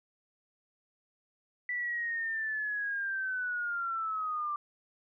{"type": "linear sweep", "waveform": "sine", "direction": "down", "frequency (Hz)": [1975.5, 1174.7], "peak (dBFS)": -31, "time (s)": [1.69, 4.56], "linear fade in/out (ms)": 2, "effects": []}